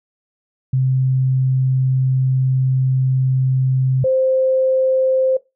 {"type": "tone pair in turn", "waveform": "sine", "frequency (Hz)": [130.7, 522.8], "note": ["C3", "C5"], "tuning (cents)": [-1, -1], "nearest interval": "2 octaves", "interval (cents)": 2400, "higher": "second", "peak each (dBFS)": -13, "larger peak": "neither", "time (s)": [[0.73, 4.04], [4.04, 5.37]], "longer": "first", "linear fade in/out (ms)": 5, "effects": ["noise-tail reverb RT60 0.2 s tail -18 dB re dry"]}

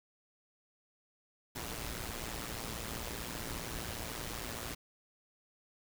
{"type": "noise with amplitude modulation", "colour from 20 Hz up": "pink", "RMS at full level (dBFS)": -38, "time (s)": [1.55, 4.75], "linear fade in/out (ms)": 10, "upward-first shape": "sine", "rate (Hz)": 115, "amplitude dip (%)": 70, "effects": []}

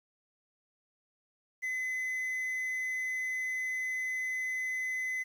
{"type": "tone with quantisation", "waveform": "triangle", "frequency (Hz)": 2028, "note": "B6", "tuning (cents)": 45, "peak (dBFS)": -30, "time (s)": [1.62, 5.24], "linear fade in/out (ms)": 20, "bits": 10, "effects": []}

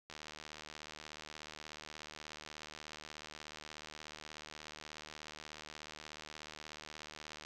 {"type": "click train", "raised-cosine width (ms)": 0.2, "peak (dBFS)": -30, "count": 564, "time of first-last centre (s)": [0.1, 7.45], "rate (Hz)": 76.6, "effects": []}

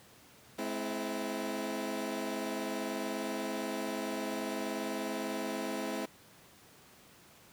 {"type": "chord", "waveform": "20% pulse", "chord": "Ab augmented", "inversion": "none", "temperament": "equal with one note detuned", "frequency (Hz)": [212.9, 261.6, 329.6], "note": ["Ab3", "C4", "E4"], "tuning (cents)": [43, 0, 0], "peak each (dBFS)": -34, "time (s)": [0.58, 6.06], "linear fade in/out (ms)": 10, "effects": ["pink hiss -58 dBFS RMS until 7.52 s", "high-pass 100 Hz 12 dB/octave"]}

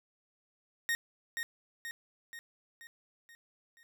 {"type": "tone with echo", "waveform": "40% pulse", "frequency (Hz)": 1857, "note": "A#6", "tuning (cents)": -7, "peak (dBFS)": -28, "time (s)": [0.89, 0.95], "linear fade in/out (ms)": 0, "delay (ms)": 480, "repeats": 6, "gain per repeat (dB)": -5, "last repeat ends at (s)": 3.83, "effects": []}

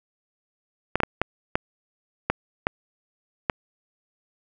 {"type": "clicks", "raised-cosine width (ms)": 0.5, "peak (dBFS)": -5, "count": 8, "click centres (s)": [0.956, 1.003, 1.034, 1.216, 1.555, 2.3, 2.669, 3.498], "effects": []}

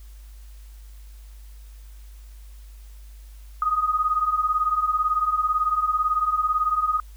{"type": "beating tone pair", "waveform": "sine", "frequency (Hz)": [1233, 1251], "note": ["D#6", "D#6"], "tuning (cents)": [-16, 9], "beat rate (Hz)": 18, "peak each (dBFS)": [-25, -21], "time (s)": [3.62, 7], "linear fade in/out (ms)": 2, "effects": ["added 51 Hz sine -40 dBFS peak until 7.16 s", "white hiss -57 dBFS RMS until 7.16 s"]}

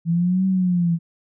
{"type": "linear two-way sweep", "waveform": "sine", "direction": "up then down", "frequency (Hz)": [164.1, 191.2, 165.2], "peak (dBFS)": -16, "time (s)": [0.05, 0.99], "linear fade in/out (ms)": 50, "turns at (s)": 0.46, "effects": []}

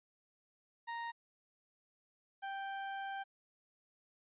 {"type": "tone pair in turn", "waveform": "30% pulse", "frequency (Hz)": [932.3, 784], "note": ["A#5", "G5"], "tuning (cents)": [0, 0], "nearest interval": "minor third", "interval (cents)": 300, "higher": "first", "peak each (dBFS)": [-37, -37], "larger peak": "neither", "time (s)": [[0.87, 1.12], [2.42, 3.24]], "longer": "second", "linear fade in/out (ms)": 20, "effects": ["resampled to 8000 Hz"]}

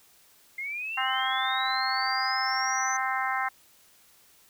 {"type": "linear sweep", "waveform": "sine", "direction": "up", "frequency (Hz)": [2093, 6150], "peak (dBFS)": -31, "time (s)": [0.58, 2.97], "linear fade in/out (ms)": 5}
{"type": "harmonic tone", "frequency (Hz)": 261.6, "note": "C4", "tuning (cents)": 0, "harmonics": [3, 4, 5, 6, 7, 8], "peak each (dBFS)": [-31, -32, -33, -34, -34, -35], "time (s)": [0.97, 3.49], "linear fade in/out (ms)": 10}
{"effects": ["white hiss -59 dBFS RMS until 4.49 s"]}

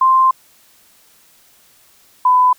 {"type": "tone pair in turn", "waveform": "sine", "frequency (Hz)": [1046.5, 1002.7], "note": ["C6", "B5"], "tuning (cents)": [0, 26], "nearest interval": "minor second", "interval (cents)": 74, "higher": "first", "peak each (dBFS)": -8, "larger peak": "neither", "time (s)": [[0.01, 0.31], [2.25, 2.53]], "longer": "first", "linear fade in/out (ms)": 5, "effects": ["white hiss -51 dBFS RMS until 2.58 s"]}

